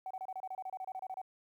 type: tone bursts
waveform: sine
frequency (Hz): 755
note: F#5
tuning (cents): +35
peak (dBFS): -37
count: 16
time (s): 0.06-1.216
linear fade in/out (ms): 2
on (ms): 46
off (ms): 28
effects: tanh soft clip ceiling -33 dBFS + 12-bit